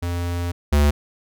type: tone pair in turn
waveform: square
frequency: 87 / 72.99 Hz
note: F2 / D2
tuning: -6 / -10 cents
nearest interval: minor third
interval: 304 cents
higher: first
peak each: -23 / -14 dBFS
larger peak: second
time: 0.02-0.52 / 0.72-0.91 s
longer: first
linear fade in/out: 10 ms
effects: none